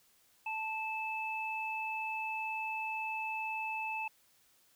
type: tone pair together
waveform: sine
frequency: 880 / 2621 Hz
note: A5 / E7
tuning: 0 / -11 cents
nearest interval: octave + perfect fifth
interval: 1889 cents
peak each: -38 / -37 dBFS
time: 0.46-4.08 s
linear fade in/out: 5 ms
effects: white hiss -68 dBFS RMS until 4.75 s